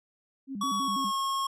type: tone with vibrato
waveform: sine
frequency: 233.1 Hz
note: A#3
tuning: in tune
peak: -33 dBFS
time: 0.47-1.12 s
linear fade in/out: 50 ms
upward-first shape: square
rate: 6.1 Hz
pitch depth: 250 cents each way
type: tone with pitch glide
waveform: square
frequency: 1129 to 1086.8 Hz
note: C#6 to C#6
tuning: +31 to -35 cents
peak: -28 dBFS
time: 0.61-1.47 s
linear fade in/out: 5 ms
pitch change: -66 cents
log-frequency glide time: 0.72-1.1 s
effects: low-pass 11000 Hz 12 dB/octave